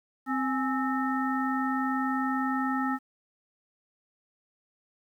harmonic tone with a mistuned harmonic, 261.6 Hz, C4, in tune, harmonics 1 / 3 / 5 / 7, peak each -28 / -33 / -32 / -36 dBFS, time 0.26-2.99 s, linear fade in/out 50 ms, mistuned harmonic 3, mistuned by +100 cents, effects 10-bit

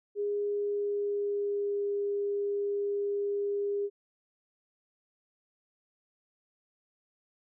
sine tone with pitch glide, 410 to 405.1 Hz, G#4 to G#4, -22 to -43 cents, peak -28 dBFS, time 0.15-3.9 s, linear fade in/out 50 ms, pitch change -21 cents, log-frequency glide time 0.44-1.88 s, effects none

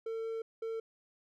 triangle tone bursts at uneven times, 450.6 Hz, A4, 41 cents sharp, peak -33 dBFS, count 2, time 0.06-0.42 / 0.62-0.8 s, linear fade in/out 5 ms, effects none

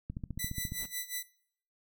click train, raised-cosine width 5 ms, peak -25 dBFS, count 10, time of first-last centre 0.1-0.721 s, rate 14.5 Hz
5% pulse tone with tremolo, 1986 Hz, B6, 9 cents sharp, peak -23 dBFS, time 0.39-1.23 s, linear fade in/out 5 ms, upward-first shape sine, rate 5.5 Hz, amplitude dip 85%
brown noise with exponential growth, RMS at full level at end -40 dBFS, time 0.63-0.86 s, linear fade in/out 5 ms, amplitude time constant 49 ms
effects noise-tail reverb RT60 0.6 s tail -20 dB re dry

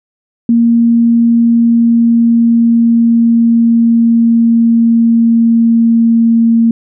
sine tone with pitch glide, 233.1 to 229.5 Hz, A#3 to A#3, 0 to -27 cents, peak -5 dBFS, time 0.49-6.71 s, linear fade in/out 2 ms, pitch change -27 cents, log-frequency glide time 1.32-6.6 s, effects none

